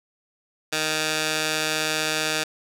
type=tone with band-pass filter; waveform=15% pulse; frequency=155.56 Hz; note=D#3; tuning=in tune; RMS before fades=-25 dBFS; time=0.72-2.44 s; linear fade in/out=10 ms; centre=4600 Hz; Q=0.57; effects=none